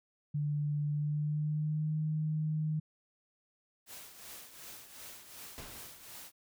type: tone with pitch glide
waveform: sine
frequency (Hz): 147.4 to 154.82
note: D3 to D#3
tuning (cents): +7 to -8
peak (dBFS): -30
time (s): 0.34-2.8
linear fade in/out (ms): 10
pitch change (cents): +85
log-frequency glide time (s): 0.89-1.96
type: noise with tremolo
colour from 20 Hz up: white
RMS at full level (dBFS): -47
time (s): 3.86-6.32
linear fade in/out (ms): 50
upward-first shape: triangle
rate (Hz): 2.7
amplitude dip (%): 65
type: noise with exponential decay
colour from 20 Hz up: pink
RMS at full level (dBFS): -44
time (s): 5.58-6.27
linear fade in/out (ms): 0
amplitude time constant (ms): 150
effects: none